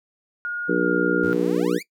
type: tone with pitch glide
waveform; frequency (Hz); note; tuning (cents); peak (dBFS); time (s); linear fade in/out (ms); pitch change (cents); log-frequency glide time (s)
sine; 1432 to 1413.9; F6 to F6; +43 to +21; -24; 0.45-1.33; 0; -22; 0.75-0.87
type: harmonic tone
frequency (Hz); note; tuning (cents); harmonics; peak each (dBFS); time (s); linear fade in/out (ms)
60; B1; -49; 3 / 4 / 5 / 6 / 7 / 8; -26 / -30 / -23 / -25 / -25 / -25; 0.68-1.79; 20
type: exponential sweep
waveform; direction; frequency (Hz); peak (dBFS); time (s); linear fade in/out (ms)
sawtooth; up; 77.78 to 2470; -31; 1.23-1.83; 10
effects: noise-tail reverb RT60 0.1 s tail -19 dB re dry